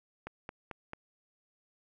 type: click train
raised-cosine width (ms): 0.5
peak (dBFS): -25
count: 4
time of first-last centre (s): 0.27-0.934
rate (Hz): 4.52
effects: none